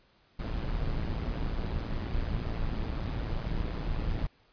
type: noise with amplitude modulation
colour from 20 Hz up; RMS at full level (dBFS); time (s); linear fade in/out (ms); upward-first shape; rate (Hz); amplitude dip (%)
brown; -29; 0.39-4.27; 5; sine; 114; 60
effects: pink hiss -65 dBFS RMS until 4.52 s + resampled to 11025 Hz